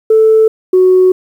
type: tone pair in turn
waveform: sine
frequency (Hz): 440 / 370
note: A4 / F#4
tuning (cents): 0 / 0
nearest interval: minor third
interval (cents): 300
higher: first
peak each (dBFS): -3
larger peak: neither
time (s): 0.1-0.48 / 0.73-1.12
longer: second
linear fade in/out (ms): 5
effects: tanh soft clip ceiling 0 dBFS + 7-bit